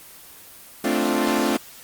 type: chord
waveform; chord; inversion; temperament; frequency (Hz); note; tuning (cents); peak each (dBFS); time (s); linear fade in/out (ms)
sawtooth; D minor seventh; second; equal; 220 / 261.6 / 293.7 / 349.2; A3 / C4 / D4 / F4; 0 / 0 / 0 / 0; -21; 0.84-1.57; 5
effects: white hiss -44 dBFS RMS until 1.83 s + Opus 24 kbps